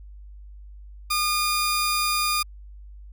sawtooth tone pair together, 1215 / 2430 Hz, D#6 / D#7, -42 / -42 cents, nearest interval octave, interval 1200 cents, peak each -20 / -19 dBFS, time 1.1-2.43 s, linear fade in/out 10 ms, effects added 50 Hz sine -40 dBFS peak until 3.12 s

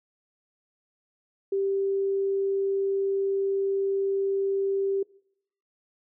sine tone, 392 Hz, G4, in tune, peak -23 dBFS, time 1.52-5.03 s, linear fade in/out 5 ms, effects noise-tail reverb RT60 0.7 s tail -23 dB re dry

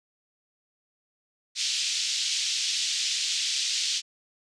pink band-pass noise, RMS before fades -28 dBFS, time 1.55-4.02 s, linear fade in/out 50 ms, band 3100 to 6600 Hz, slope 24 dB/octave, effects resampled to 22050 Hz

